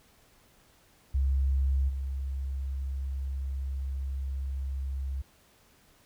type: tone with level steps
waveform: sine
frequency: 67.4 Hz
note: C#2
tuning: 48 cents flat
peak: -23 / -30 dBFS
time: 1.14-5.22 s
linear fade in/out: 10 ms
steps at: 1.88 s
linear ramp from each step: 20 ms
effects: pink hiss -62 dBFS RMS until 6.05 s